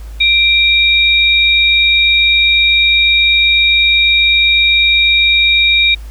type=tone pair together; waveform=sine; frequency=2360 / 3746 Hz; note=D7 / A#7; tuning=+8 / +8 cents; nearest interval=minor sixth; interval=800 cents; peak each=-10 dBFS; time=0.2-5.95 s; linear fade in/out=10 ms; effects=added 53 Hz sine -25 dBFS peak until 6.1 s + pink hiss -43 dBFS RMS until 6.1 s